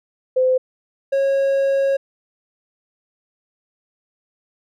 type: tone pair in turn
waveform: sine / triangle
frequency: 514 / 547.1 Hz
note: C5 / C#5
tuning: -31 / -23 cents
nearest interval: minor second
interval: 108 cents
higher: second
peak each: -13 dBFS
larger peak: neither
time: 0.36-0.58 / 1.12-1.97 s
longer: second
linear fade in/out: 10 ms
effects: none